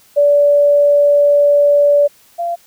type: tone pair in turn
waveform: sine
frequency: 578 / 687.4 Hz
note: D5 / F5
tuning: -28 / -28 cents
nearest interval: minor third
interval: 300 cents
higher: second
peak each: -7 / -16 dBFS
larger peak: first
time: 0.16-2.08 / 2.38-2.56 s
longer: first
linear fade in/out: 20 ms
effects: white hiss -49 dBFS RMS until 2.66 s